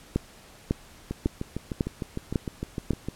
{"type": "two click trains", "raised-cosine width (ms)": 3, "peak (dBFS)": [-10, -17], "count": [6, 14], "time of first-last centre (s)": [[0.16, 2.907], [1.11, 3.086]], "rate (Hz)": [1.82, 6.58], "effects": ["pink hiss -51 dBFS RMS until 3.15 s", "low-pass 12000 Hz 12 dB/octave"]}